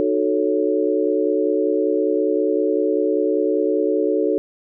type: chord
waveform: sine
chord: D# half-diminished seventh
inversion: none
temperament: equal with one note detuned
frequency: 304.7 / 370 / 440 / 554.4 Hz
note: D#4 / F#4 / A4 / C#5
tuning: -36 / 0 / 0 / 0 cents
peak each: -22 / -22 / -20 / -24 dBFS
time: 0-4.38 s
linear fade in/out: 0 ms
effects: none